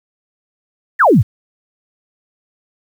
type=exponential sweep; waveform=sine; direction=down; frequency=1975.5 to 83.1 Hz; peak=-6 dBFS; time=0.99-1.23 s; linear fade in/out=20 ms; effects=7-bit